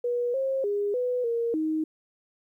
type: tone with pitch steps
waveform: sine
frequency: 484.1 / 535 / 408.3 / 496.2 / 466.2 / 313.6 Hz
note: B4 / C5 / G#4 / B4 / A#4 / D#4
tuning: -35 / +38 / -29 / +8 / 0 / +14 cents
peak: -24 dBFS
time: 0.04-1.84 s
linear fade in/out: 5 ms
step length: 300 ms
effects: 11-bit